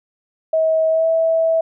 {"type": "tone with pitch glide", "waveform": "sine", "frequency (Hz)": [640, 652.3], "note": ["D#5", "E5"], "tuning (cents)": [49, -18], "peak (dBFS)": -13, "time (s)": [0.53, 1.61], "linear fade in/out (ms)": 5, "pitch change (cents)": 33, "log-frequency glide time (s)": [0.89, 1.07], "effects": []}